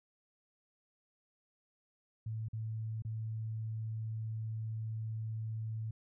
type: tone with dropouts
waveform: sine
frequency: 110.6 Hz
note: A2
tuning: 9 cents sharp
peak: -36 dBFS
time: 2.26-5.91 s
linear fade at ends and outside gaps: 5 ms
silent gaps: 2.485-2.531 / 3.022-3.049 s
effects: none